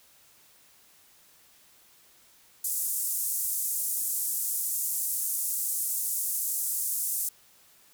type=band-pass noise; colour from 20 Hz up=white; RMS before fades=-30 dBFS; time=2.64-7.29 s; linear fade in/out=5 ms; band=7600 to 15000 Hz; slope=24 dB/octave; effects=white hiss -59 dBFS RMS until 7.93 s